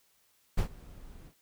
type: noise with ADSR envelope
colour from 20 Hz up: brown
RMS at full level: -25 dBFS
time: 0.57-1.34 s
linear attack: 15 ms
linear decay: 94 ms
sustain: -24 dB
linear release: 71 ms
effects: white hiss -69 dBFS RMS until 1.41 s